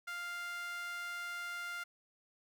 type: tone with high-pass filter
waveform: sawtooth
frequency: 698.5 Hz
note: F5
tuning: in tune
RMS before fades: -42 dBFS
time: 0.07-1.84 s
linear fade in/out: 10 ms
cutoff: 1600 Hz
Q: 9.8
effects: none

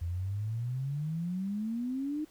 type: exponential sweep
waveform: sine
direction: up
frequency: 82.41 to 311.9 Hz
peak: -31 dBFS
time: 0.01-2.25 s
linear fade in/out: 10 ms
effects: pink hiss -62 dBFS RMS until 2.3 s

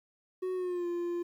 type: tone with pitch glide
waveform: triangle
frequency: 370 to 347.2 Hz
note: F#4 to F4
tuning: 0 to -10 cents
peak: -29 dBFS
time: 0.42-1.23 s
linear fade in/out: 10 ms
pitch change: -110 cents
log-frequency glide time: 0.54-0.87 s
effects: 11-bit

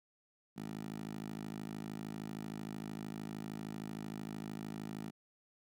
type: tone with high-pass filter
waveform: 10% pulse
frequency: 53.1 Hz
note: G#1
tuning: 39 cents sharp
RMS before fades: -44 dBFS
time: 0.56-5.11 s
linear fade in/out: 20 ms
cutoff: 190 Hz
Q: 2.2
effects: none

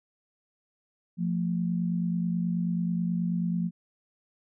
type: tone pair together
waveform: sine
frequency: 174.61 / 223.9 Hz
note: F3 / A3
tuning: 0 / +30 cents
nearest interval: major third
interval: 430 cents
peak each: -26 / -32 dBFS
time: 1.17-3.71 s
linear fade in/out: 50 ms
effects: none

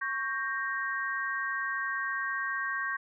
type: chord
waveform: sine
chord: G diminished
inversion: second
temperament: equal with one note detuned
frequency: 1108.7 / 1579.8 / 1864.7 Hz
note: Db6 / G6 / Bb6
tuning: 0 / +13 / 0 cents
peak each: -35 / -33 / -35 dBFS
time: 0.01-2.97 s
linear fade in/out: 10 ms
effects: none

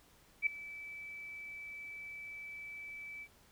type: tone with ADSR envelope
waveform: sine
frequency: 2309 Hz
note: D7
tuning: 30 cents flat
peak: -25 dBFS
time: 0.42-3.28 s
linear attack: 46 ms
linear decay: 4 ms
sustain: -19 dB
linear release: 58 ms
effects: pink hiss -65 dBFS RMS until 3.51 s

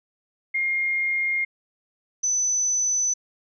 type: tone pair in turn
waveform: sine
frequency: 2128 / 6019 Hz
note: C7 / F#8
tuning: +29 / +29 cents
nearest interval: octave + tritone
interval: 1800 cents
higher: second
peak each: -21 / -20 dBFS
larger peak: second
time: 0.54-1.45 / 2.23-3.14 s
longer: neither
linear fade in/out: 10 ms
effects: none

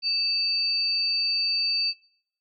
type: tone pair together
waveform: sine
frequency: 2637 / 4591 Hz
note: E7 / D8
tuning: 0 / -40 cents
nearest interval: minor seventh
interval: 960 cents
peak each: -33 / -22 dBFS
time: 0.02-1.94 s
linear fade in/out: 50 ms
effects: noise-tail reverb RT60 0.7 s tail -22 dB re dry

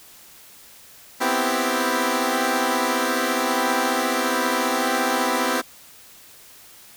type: chord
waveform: 10% pulse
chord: C major seventh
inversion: third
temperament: equal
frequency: 246.9 / 261.6 / 329.6 / 392 Hz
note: B3 / C4 / E4 / G4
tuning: 0 / 0 / 0 / 0 cents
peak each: -17 / -16 / -18 / -19 dBFS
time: 1.2-5.62 s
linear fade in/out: 20 ms
effects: white hiss -47 dBFS RMS until 6.96 s

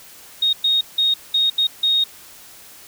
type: tone bursts at uneven times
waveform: sine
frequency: 3729 Hz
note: A#7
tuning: in tune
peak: -14 dBFS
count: 6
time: 0.42-0.53 / 0.64-0.81 / 0.98-1.14 / 1.34-1.5 / 1.58-1.67 / 1.83-2.04 s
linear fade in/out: 5 ms
effects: white hiss -43 dBFS RMS until 2.87 s

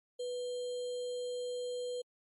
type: tone with sample-and-hold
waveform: sine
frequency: 493.9 Hz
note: B4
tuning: in tune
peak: -35 dBFS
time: 0.19-2.02 s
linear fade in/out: 10 ms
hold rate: 3675 Hz
effects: MP3 48 kbps

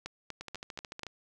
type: two click trains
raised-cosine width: 0.2 ms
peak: -21 / -24 dBFS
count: 5 / 10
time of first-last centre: 0.06-1.033 / 0.41-1.067 s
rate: 4.11 / 13.7 Hz
effects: none

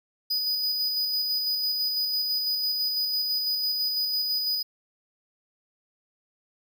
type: tone with tremolo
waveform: square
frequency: 4966 Hz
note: D#8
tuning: 4 cents flat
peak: -24 dBFS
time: 0.3-4.63 s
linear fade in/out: 10 ms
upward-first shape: square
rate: 6 Hz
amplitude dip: 25%
effects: none

